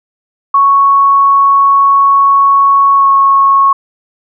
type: tone with pitch glide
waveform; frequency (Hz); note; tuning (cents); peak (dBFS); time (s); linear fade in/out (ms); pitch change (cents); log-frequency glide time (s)
sine; 1108.7 to 1099.1; C#6 to C#6; 0 to -15; -4; 0.54-3.73; 5; -15; 2.95-3.07
effects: none